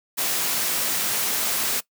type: noise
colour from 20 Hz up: white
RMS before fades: -24 dBFS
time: 0.17-1.81 s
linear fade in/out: 20 ms
effects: noise-tail reverb RT60 0.1 s tail -20 dB re dry + high-pass 150 Hz 12 dB/octave